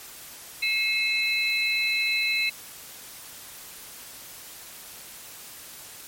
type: tone cluster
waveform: sine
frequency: 2152 / 2607 / 4035 Hz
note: C7 / E7 / B7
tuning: +48 / -20 / +36 cents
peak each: -27 / -25 / -28 dBFS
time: 0.62-2.5 s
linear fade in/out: 10 ms
effects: white hiss -43 dBFS RMS until 6.07 s + MP3 64 kbps